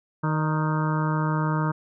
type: harmonic tone with a mistuned harmonic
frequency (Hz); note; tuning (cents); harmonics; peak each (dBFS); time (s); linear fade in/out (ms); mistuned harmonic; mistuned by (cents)
155.56; D#3; 0; 1 / 2 / 3 / 4 / 6 / 7 / 8 / 9 / 10; -23 / -31 / -37 / -37 / -31 / -36 / -33 / -38 / -38; 0.23-1.72; 10; 4; -32
effects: none